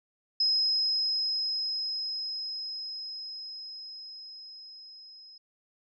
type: tone with level ramp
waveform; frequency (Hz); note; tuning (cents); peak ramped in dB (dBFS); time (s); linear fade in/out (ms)
sine; 5110; D#8; +45; -22 to -48; 0.4-5.38; 5
effects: none